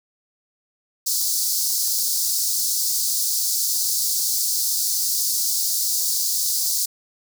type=high-pass noise; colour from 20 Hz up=pink; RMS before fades=-22 dBFS; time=1.06-6.86 s; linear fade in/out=10 ms; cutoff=4500 Hz; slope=48 dB/octave; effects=none